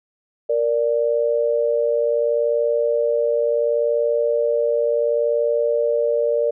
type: tone pair together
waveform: sine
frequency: 466.6 / 587.3 Hz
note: A#4 / D5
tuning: +2 / 0 cents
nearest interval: major third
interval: 398 cents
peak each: -19 dBFS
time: 0.49-6.51 s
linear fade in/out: 10 ms
effects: none